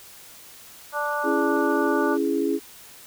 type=harmonic tone; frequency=293.7 Hz; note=D4; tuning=in tune; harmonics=2 / 3 / 4 / 5; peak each=-29 / -29 / -29 / -29 dBFS; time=0.92-2.18 s; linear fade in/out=50 ms
type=chord; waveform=sine; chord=C# minor; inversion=none; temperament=just; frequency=277.2 / 332.6 / 415.8 Hz; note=C#4 / E4 / G#4; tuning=0 / +16 / +2 cents; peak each=-25 dBFS; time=1.23-2.6 s; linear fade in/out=50 ms
effects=white hiss -46 dBFS RMS until 3.06 s